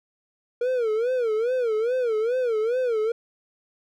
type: tone with vibrato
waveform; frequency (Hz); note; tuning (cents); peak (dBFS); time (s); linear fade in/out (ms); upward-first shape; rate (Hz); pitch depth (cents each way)
triangle; 470.1; A#4; +15; -19; 0.61-3.12; 5; sine; 2.4; 160
effects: none